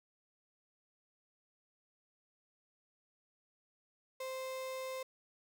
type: tone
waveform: 35% pulse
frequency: 522 Hz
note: C5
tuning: 4 cents flat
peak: -38 dBFS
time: 4.2-5.03 s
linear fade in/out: 5 ms
effects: none